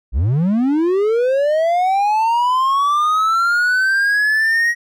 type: linear sweep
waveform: triangle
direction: up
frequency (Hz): 49.25 to 1900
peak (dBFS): -11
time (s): 0.12-4.75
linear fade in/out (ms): 50
effects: none